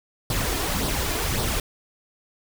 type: noise with flanger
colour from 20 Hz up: pink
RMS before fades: -25 dBFS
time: 0.3-1.6 s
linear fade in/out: 2 ms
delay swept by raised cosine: 0.21 to 2.91 ms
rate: 1.8 Hz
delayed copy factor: +0.55
effects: none